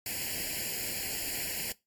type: noise with comb filter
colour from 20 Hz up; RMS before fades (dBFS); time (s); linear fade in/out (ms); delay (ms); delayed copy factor
white; -35; 0.06-1.72; 2; 0.41; +1
effects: noise-tail reverb RT60 0.2 s tail -19 dB re dry + AAC 64 kbps